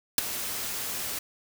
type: noise with ADSR envelope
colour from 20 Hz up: white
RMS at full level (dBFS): -17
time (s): 0.18-1.19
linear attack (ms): 3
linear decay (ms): 12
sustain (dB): -16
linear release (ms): 6
effects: none